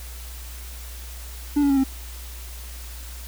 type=tone with pitch steps; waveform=triangle; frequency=290.7 / 282.6 / 274.7 / 267 Hz; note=D4 / C#4 / C#4 / C4; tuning=-18 / +34 / -16 / +35 cents; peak=-14 dBFS; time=1.56-1.84 s; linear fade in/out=10 ms; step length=70 ms; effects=added 60 Hz sine -35 dBFS peak until 3.27 s + white hiss -42 dBFS RMS until 3.27 s